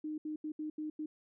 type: tone bursts at uneven times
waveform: sine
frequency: 306.8 Hz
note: D#4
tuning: 24 cents flat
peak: -36 dBFS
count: 6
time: 0.04-0.18 / 0.25-0.36 / 0.44-0.52 / 0.59-0.7 / 0.78-0.9 / 0.99-1.06 s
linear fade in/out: 5 ms
effects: none